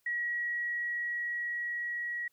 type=tone with level ramp; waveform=sine; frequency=1913 Hz; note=A#6; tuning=44 cents sharp; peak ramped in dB=-30 to -33 dBFS; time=0.06-2.28 s; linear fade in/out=5 ms; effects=white hiss -74 dBFS RMS until 2.32 s